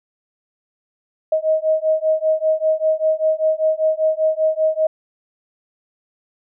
sine beating tone pair, 627 / 632.1 Hz, D#5 / D#5, +13 / +27 cents, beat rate 5.1 Hz, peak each -18 dBFS, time 1.32-4.87 s, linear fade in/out 5 ms, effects none

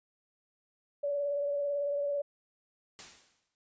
sine tone with vibrato, 572 Hz, D5, 46 cents flat, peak -29 dBFS, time 1.03-2.22 s, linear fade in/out 10 ms, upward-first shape triangle, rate 18 Hz, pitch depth 29 cents each way
white noise with exponential decay, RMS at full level -44 dBFS, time 2.99-3.55 s, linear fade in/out 0 ms, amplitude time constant 120 ms
effects resampled to 16000 Hz

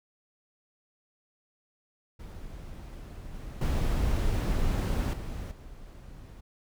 brown noise with level steps, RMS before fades -42 / -40 / -27 / -36 / -46 dBFS, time 2.19-6.41 s, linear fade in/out 10 ms, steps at 3.34 / 3.61 / 5.13 / 5.51 s, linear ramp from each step 5 ms, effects none

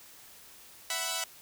5% pulse chord, E suspended second, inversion none, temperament equal with one note detuned, 659.3 / 744.7 / 987.8 Hz, E5 / F#5 / B5, 0 / +11 / 0 cents, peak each -24 dBFS, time 0.9-1.24 s, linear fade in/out 2 ms, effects white hiss -53 dBFS RMS until 1.41 s

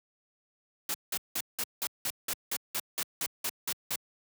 white noise bursts, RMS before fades -32 dBFS, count 14, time 0.89-3.958 s, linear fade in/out 2 ms, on 52 ms, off 180 ms, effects high-pass 100 Hz 12 dB/octave

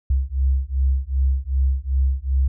sine beating tone pair, 65.41 / 68.01 Hz, C2 / C#2, 0 / -32 cents, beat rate 2.6 Hz, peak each -20 dBFS, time 0.1-2.48 s, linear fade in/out 5 ms, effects none

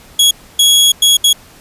sawtooth tone bursts at uneven times, 3335 Hz, G#7, 7 cents sharp, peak -3 dBFS, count 4, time 0.19-0.31 / 0.59-0.92 / 1.02-1.17 / 1.24-1.33 s, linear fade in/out 5 ms, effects pink hiss -41 dBFS RMS until 1.6 s + resampled to 32000 Hz

